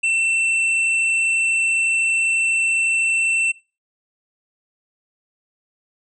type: tone with hard clipping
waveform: triangle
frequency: 2687 Hz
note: E7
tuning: 33 cents sharp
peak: -18 dBFS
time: 0.03-3.52 s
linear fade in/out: 10 ms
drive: 15 dB
effects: noise-tail reverb RT60 0.3 s tail -21 dB re dry + resampled to 22050 Hz